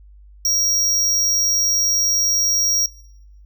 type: tone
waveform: square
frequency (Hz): 5650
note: F8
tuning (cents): +19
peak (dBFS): -16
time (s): 0.45-2.86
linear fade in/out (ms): 2
effects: noise-tail reverb RT60 0.8 s tail -20 dB re dry + added 50 Hz sine -42 dBFS peak until 3.45 s